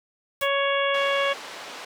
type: harmonic tone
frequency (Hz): 557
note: C#5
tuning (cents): +8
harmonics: 1 / 2 / 3 / 4 / 5 / 6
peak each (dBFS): -24 / -27 / -29 / -30 / -31 / -32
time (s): 0.41-1.34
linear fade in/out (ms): 20
type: noise with exponential decay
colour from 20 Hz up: white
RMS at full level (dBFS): -31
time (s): 0.41-0.51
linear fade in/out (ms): 2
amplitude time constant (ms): 21
type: band-pass noise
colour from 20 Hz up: pink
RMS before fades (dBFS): -39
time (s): 0.94-1.85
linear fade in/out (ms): 5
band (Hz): 550 to 5100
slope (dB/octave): 12
effects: none